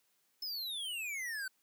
square exponential sweep, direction down, 5274 to 1500 Hz, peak -38 dBFS, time 0.42-1.48 s, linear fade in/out 5 ms, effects white hiss -75 dBFS RMS until 1.62 s + high-pass 150 Hz 12 dB/octave

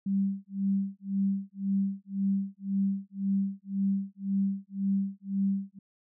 sine tone with tremolo, 196 Hz, G3, in tune, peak -23 dBFS, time 0.06-5.79 s, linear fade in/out 5 ms, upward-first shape sine, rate 1.9 Hz, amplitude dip 100%, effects none

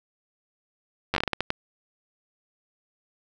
slowing click train, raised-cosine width 0.3 ms, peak -8 dBFS, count 10, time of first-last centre 1.14-1.504 s, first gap 10 ms, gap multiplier 1.33, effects none

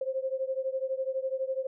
sine beating tone pair, 523.3 / 535.3 Hz, C5 / C5, 0 / +39 cents, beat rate 12 Hz, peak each -31 / -33 dBFS, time 0.01-1.67 s, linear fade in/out 5 ms, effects none

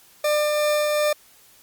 40% pulse tone with tremolo, 598 Hz, D5, 31 cents sharp, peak -17 dBFS, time 0.24-1.13 s, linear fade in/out 5 ms, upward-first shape triangle, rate 2.7 Hz, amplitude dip 25%, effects white hiss -53 dBFS RMS until 1.62 s + Opus 48 kbps

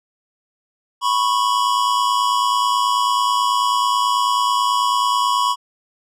square tone pair together, 987.8 / 1097 Hz, B5 / C#6, 0 / -18 cents, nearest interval major second, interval 182 cents, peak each -19 dBFS, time 1.01-5.56 s, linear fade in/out 50 ms, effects low-pass 9000 Hz 12 dB/octave

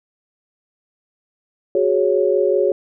sine chord, F# suspended second, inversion none, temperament equal, 370 / 415.3 / 554.4 Hz, F#4 / G#4 / C#5, 0 / 0 / 0 cents, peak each -18 dBFS, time 1.75-2.72 s, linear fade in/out 2 ms, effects none

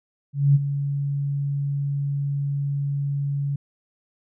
sine tone with ADSR envelope, 141.2 Hz, C#3, 32 cents sharp, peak -11 dBFS, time 0.33-3.56 s, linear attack 220 ms, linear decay 29 ms, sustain -11 dB, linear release 5 ms, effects none

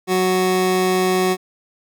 25% pulse tone pair together, 185 / 370 Hz, F#3 / F#4, 0 / 0 cents, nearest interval octave, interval 1200 cents, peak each -17 / -15 dBFS, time 0.07-1.37 s, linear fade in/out 50 ms, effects none

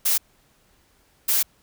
blue noise bursts at uneven times, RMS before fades -20 dBFS, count 2, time 0.05-0.18 / 1.28-1.43 s, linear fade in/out 10 ms, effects pink hiss -61 dBFS RMS until 1.62 s

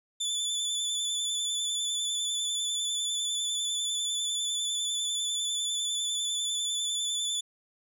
25% pulse tone with vibrato, 3497 Hz, A7, 11 cents flat, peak -24 dBFS, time 0.2-7.41 s, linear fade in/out 10 ms, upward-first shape square, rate 10 Hz, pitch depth 23 cents each way, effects none

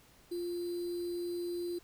sine tone with sample-and-hold, 348.6 Hz, F4, 3 cents flat, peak -34 dBFS, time 0.31-1.79 s, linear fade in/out 10 ms, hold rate 4410 Hz, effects pink hiss -62 dBFS RMS until 1.83 s

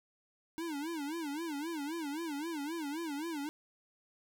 square tone with vibrato, 308.9 Hz, D#4, 12 cents flat, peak -37 dBFS, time 0.58-3.49 s, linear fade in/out 0 ms, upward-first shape sine, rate 3.8 Hz, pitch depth 170 cents each way, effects none

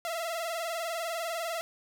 sawtooth tone with vibrato, 666 Hz, E5, 18 cents sharp, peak -28 dBFS, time 0.05-1.61 s, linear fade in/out 0 ms, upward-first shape sine, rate 20 Hz, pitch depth 74 cents each way, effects none

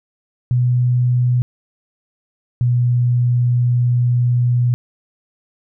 sine tone pair in turn, 123.7 / 122.21 Hz, B2 / B2, +3 / -18 cents, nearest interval unison, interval 21 cents, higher first, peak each -12 dBFS, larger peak neither, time 0.51-1.42 / 2.61-4.74 s, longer second, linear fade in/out 0 ms, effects none

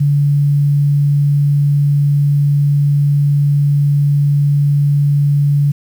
sine tone, 143.7 Hz, D3, 37 cents flat, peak -9 dBFS, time 0-5.72 s, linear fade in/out 10 ms, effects 7-bit

